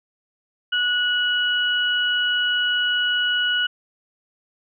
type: tone pair together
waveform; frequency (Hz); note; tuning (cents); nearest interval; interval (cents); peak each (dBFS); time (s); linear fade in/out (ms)
sine; 1465 / 2930; F#6 / F#7; -18 / -18; octave; 1200; -21; 0.72-3.67; 10
effects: none